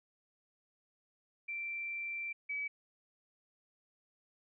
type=tone pair in turn; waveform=sine; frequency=2349 / 2286 Hz; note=D7 / D7; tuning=0 / -47 cents; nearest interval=unison; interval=47 cents; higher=first; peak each=-37 / -35 dBFS; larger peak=second; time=1.48-2.33 / 2.49-2.68 s; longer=first; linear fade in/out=10 ms; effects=none